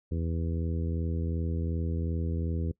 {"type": "harmonic tone", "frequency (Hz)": 82.7, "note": "E2", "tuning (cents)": 6, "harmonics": [1, 2, 3, 4, 5, 6], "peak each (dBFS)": [-29, -35, -39, -41, -43, -45], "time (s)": [0.11, 2.72], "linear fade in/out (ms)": 10, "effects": ["noise-tail reverb RT60 0.1 s tail -23 dB re dry"]}